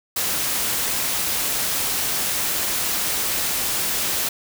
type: noise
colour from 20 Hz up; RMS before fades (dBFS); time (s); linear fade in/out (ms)
white; -23; 0.16-4.29; 5
effects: none